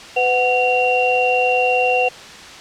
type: tone cluster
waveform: sine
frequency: 502 / 740 / 2754 Hz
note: B4 / F#5 / F7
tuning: +28 / 0 / -25 cents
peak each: -18 dBFS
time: 0.16-2.09 s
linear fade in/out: 10 ms
effects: white hiss -36 dBFS RMS until 2.6 s + low-pass 5000 Hz 12 dB/octave